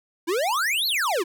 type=exponential two-way sweep; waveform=square; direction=up then down; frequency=311.1 to 4473 to 311.1 Hz; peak=-22 dBFS; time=0.27-1.24 s; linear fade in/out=20 ms; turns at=0.87 s; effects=none